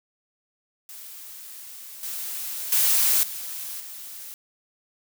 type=noise with level steps; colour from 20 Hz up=blue; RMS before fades=-41 / -32 / -20 / -34 / -39 dBFS; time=0.89-4.34 s; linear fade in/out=0 ms; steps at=2.03 / 2.72 / 3.23 / 3.8 s; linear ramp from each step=2 ms; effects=none